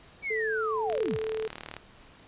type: linear sweep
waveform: sine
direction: down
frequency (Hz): 2300 to 38.64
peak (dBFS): -29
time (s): 0.22-1.19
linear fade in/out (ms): 50
type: tone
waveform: sine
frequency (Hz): 438.8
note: A4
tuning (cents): -5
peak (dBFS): -29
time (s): 0.3-1.48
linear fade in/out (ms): 10
type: click train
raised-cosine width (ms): 0.3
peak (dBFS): -22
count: 34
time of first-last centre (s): 0.9-1.766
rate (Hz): 38.1
effects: pink hiss -54 dBFS RMS until 2.27 s + resampled to 8000 Hz